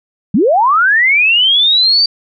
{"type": "linear sweep", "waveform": "sine", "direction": "up", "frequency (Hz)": [164.81, 4676], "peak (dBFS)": -7, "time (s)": [0.34, 2.06], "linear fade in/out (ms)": 5, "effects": []}